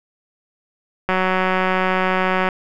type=click train; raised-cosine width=0.5 ms; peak=-4 dBFS; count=261; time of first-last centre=1.09-2.488 s; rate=186 Hz; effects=none